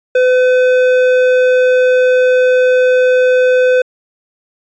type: tone with hard clipping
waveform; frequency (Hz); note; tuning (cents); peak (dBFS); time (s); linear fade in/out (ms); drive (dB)
sine; 506; B4; +42; -9; 0.15-3.82; 5; 10
effects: resampled to 16000 Hz